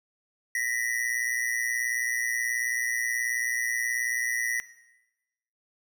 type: ring-modulated tone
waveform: square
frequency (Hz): 1929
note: B6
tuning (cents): -41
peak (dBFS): -24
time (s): 0.55-4.6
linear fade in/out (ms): 0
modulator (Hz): 59.3
effects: noise-tail reverb RT60 1.0 s tail -17 dB re dry